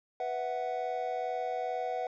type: chord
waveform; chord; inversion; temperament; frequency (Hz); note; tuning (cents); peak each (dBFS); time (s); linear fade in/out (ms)
triangle; B suspended fourth; none; just; 493.9 / 658.5 / 740.8; B4 / E5 / F#5; 0 / -2 / +2; -35 / -36 / -32; 0.2-2.07; 2
effects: resampled to 16000 Hz